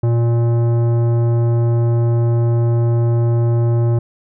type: tone with tanh clipping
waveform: sine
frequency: 117.5 Hz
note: A#2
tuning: 14 cents sharp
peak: -14 dBFS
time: 0.03-3.99 s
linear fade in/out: 5 ms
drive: 14 dB
effects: none